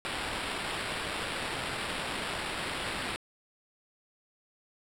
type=noise with sample-and-hold; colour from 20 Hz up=white; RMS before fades=-35 dBFS; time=0.05-3.16 s; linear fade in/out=0 ms; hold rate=6300 Hz; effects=low-pass 10000 Hz 12 dB/octave